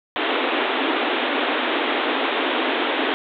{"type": "band-pass noise", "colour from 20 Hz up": "pink", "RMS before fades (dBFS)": -22, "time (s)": [0.16, 3.14], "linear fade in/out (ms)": 0, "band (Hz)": [250, 3700], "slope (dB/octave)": 96, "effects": []}